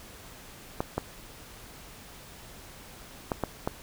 clicks, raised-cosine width 1 ms, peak -13 dBFS, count 5, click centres 0.805 / 0.98 / 3.318 / 3.437 / 3.675 s, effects pink hiss -48 dBFS RMS until 3.82 s

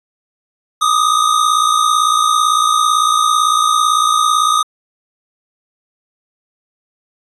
square tone pair together, 1193.1 / 1251 Hz, D6 / D#6, +27 / +9 cents, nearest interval minor second, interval 82 cents, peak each -16 / -13 dBFS, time 0.81-4.63 s, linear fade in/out 10 ms, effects resampled to 24000 Hz

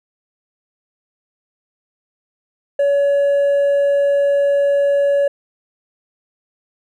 triangle tone with hard clipping, 565 Hz, C#5, 33 cents sharp, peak -11 dBFS, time 2.79-5.28 s, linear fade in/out 5 ms, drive 1 dB, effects none

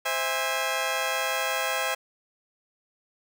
15% pulse chord, C augmented, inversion none, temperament just, 523.3 / 654.1 / 817.6 Hz, C5 / E5 / G#5, 0 / -14 / -27 cents, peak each -24 dBFS, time 0.05-1.95 s, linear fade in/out 10 ms, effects none

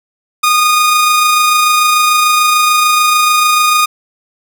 sawtooth tone with amplitude modulation, 1230 Hz, D#6, 20 cents flat, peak -3 dBFS, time 0.43-3.86 s, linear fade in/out 10 ms, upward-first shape sine, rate 26.8 Hz, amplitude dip 25%, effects none

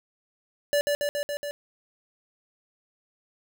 square tone with echo, 580 Hz, D5, 22 cents flat, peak -21 dBFS, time 0.73-0.81 s, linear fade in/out 0 ms, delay 140 ms, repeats 5, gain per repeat -2 dB, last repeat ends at 1.51 s, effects none

